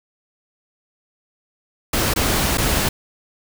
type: noise with dropouts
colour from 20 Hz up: pink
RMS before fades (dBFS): -19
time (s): 1.93-2.89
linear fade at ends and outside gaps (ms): 5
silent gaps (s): 2.138-2.16 / 2.574-2.581
effects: none